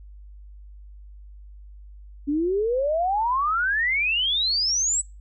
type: exponential sweep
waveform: sine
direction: up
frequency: 278.8 to 8040 Hz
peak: -20 dBFS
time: 2.27-5.02 s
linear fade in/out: 20 ms
effects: noise-tail reverb RT60 0.3 s tail -25 dB re dry + added 50 Hz sine -41 dBFS peak until 5.2 s